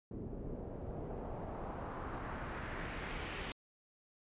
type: noise with low-pass filter sweep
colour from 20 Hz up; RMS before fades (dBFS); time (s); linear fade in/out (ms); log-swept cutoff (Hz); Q
pink; -43; 0.11-3.52; 2; 340 to 3000; 1.5
effects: resampled to 8000 Hz